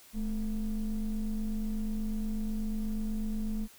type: ring-modulated tone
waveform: triangle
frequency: 119.5 Hz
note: A#2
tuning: 43 cents sharp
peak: -24 dBFS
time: 0.13-3.68 s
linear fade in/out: 50 ms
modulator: 95.4 Hz
effects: tanh soft clip ceiling -22 dBFS + white hiss -56 dBFS RMS until 3.78 s